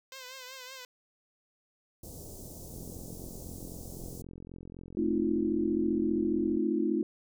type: tone with vibrato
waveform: 5% pulse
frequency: 516 Hz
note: C5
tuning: 24 cents flat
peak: -32 dBFS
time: 0.12-0.85 s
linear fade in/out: 2 ms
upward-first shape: triangle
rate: 5.3 Hz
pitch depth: 75 cents each way
type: band-stop noise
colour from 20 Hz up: pink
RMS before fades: -45 dBFS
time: 2.03-4.22 s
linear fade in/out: 5 ms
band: 610 to 6000 Hz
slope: 24 dB/octave
type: click train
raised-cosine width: 3 ms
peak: -33 dBFS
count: 169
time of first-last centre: 2.74-6.567 s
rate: 43.9 Hz
type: chord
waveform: sine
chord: F dominant seventh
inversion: first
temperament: just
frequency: 218.3 / 261.9 / 314.3 / 349.2 Hz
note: A3 / C4 / Eb4 / F4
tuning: -13 / +2 / +18 / 0 cents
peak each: -32 / -34 / -30 / -31 dBFS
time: 4.97-7.03 s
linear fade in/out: 2 ms
effects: none